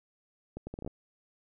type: accelerating click train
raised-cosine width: 2 ms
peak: -26 dBFS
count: 8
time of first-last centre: 0.57-0.876 s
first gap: 100 ms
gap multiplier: 0.7
effects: none